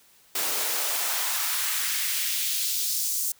white noise with high-pass filter sweep, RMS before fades -27 dBFS, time 0.35-3.32 s, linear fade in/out 5 ms, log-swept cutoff 340 to 7100 Hz, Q 1.2, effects white hiss -58 dBFS RMS until 3.39 s

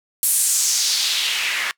white noise with band-pass filter sweep, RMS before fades -20 dBFS, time 0.23-1.71 s, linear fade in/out 0 ms, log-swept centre 11000 to 1800 Hz, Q 2.2, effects noise-tail reverb RT60 0.1 s tail -22 dB re dry

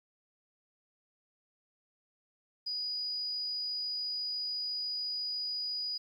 sine tone, 4923 Hz, D#8, 19 cents flat, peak -33 dBFS, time 2.66-5.98 s, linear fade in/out 10 ms, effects 11-bit

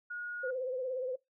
sine tone, 1443 Hz, F#6, 44 cents flat, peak -37 dBFS, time 0.1-0.51 s, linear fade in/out 10 ms
sine tone with vibrato, 512 Hz, C5, 38 cents flat, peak -33 dBFS, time 0.43-1.16 s, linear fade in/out 10 ms, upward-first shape triangle, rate 17 Hz, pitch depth 77 cents each way
effects noise-tail reverb RT60 0.2 s tail -23 dB re dry

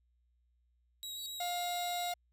sawtooth tone with vibrato, 3841 Hz, B7, 49 cents flat, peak -38 dBFS, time 1.03-2.12 s, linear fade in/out 0 ms, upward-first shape sine, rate 7.4 Hz, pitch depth 12 cents each way
sawtooth tone with exponential growth, 4525 Hz, C#8, 35 cents sharp, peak -39 dBFS, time 1.11-1.26 s, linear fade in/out 0 ms, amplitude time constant 31 ms
45% pulse tone, 706 Hz, F5, 19 cents sharp, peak -35 dBFS, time 1.4-2.14 s, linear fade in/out 5 ms
effects added 60 Hz sine -70 dBFS peak until 2.32 s

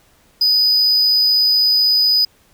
triangle tone, 4978 Hz, D#8, in tune, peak -10 dBFS, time 0.41-2.25 s, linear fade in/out 5 ms, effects pink hiss -54 dBFS RMS until 2.53 s

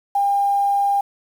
sine tone, 802 Hz, G5, 39 cents sharp, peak -15 dBFS, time 0.15-1.01 s, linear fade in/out 5 ms, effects 7-bit

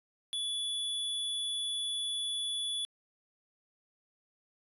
square tone, 3430 Hz, A7, 45 cents flat, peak -33 dBFS, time 0.33-2.85 s, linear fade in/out 0 ms, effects resampled to 32000 Hz

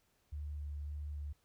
sine tone with vibrato, 73.42 Hz, D2, in tune, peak -39 dBFS, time 0.32-1.33 s, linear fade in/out 10 ms, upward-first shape square, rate 1.8 Hz, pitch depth 10 cents each way, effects pink hiss -75 dBFS RMS until 1.44 s

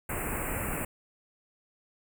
pink band-stop noise, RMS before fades -33 dBFS, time 0.09-0.85 s, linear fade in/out 5 ms, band 2700 to 7600 Hz, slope 96 dB/octave, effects none

